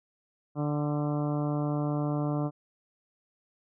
harmonic tone with a mistuned harmonic, 147.6 Hz, D3, 9 cents sharp, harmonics 1 / 2 / 3 / 4 / 5 / 6 / 7 / 8 / 9, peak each -29 / -31 / -40 / -37 / -40 / -47 / -44 / -45 / -50 dBFS, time 0.55-2.51 s, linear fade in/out 50 ms, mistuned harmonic 9, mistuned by +19 cents, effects none

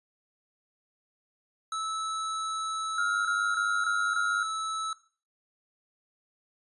square tone, 1306 Hz, E6, 17 cents flat, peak -31 dBFS, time 1.72-4.93 s, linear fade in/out 2 ms
sine tone bursts, 1409 Hz, F6, 15 cents sharp, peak -26 dBFS, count 5, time 2.98-4.43 s, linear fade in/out 2 ms, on 270 ms, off 25 ms
effects noise-tail reverb RT60 0.4 s tail -17 dB re dry + resampled to 24000 Hz

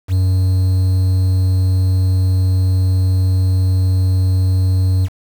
triangle tone with quantisation, 93.1 Hz, F#2, 11 cents sharp, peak -9 dBFS, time 0.08-5.09 s, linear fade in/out 50 ms, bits 6, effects none

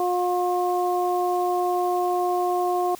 harmonic tone, 357.8 Hz, F4, 42 cents sharp, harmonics 1 / 2 / 3, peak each -24 / -23 / -30 dBFS, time 0-2.95 s, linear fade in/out 2 ms, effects white hiss -45 dBFS RMS until 2.99 s

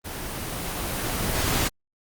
pink noise with level ramp, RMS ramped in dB -34 to -23 dBFS, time 0.04-1.69 s, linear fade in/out 20 ms, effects Opus 24 kbps

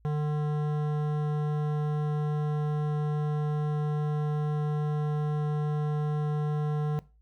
sine tone with hard clipping, 149.8 Hz, D3, 35 cents sharp, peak -28 dBFS, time 0.05-6.99 s, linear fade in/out 0 ms, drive 14 dB, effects noise-tail reverb RT60 0.3 s tail -19 dB re dry + added 55 Hz sine -58 dBFS peak until 7.21 s

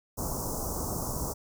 pink band-stop noise, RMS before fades -33 dBFS, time 0.17-1.34 s, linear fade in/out 20 ms, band 1200 to 5500 Hz, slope 48 dB/octave, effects none

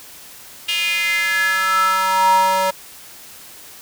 square tone with high-pass filter sweep, 188.9 Hz, F#3, 36 cents sharp, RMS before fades -17 dBFS, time 0.68-2.71 s, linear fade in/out 10 ms, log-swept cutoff 2800 to 720 Hz, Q 6.2, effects white hiss -40 dBFS RMS until 3.81 s

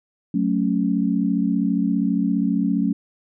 sine chord, F# minor, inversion none, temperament equal, 185 / 220 / 277.2 Hz, F#3 / A3 / C#4, 0 / 0 / 0 cents, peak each -22 dBFS, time 0.34-2.93 s, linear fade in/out 5 ms, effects none

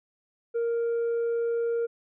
sine tone with tanh clipping, 466.2 Hz, A#4, in tune, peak -25 dBFS, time 0.54-1.87 s, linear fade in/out 20 ms, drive 2 dB, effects none

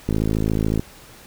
click train, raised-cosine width 3 ms, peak -8 dBFS, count 39, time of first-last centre 0.09-0.795 s, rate 53.9 Hz, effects pink hiss -45 dBFS RMS until 1.26 s

